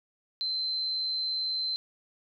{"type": "tone", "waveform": "sine", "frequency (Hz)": 4089, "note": "C8", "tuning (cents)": -41, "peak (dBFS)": -28, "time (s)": [0.41, 1.76], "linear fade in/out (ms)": 0, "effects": []}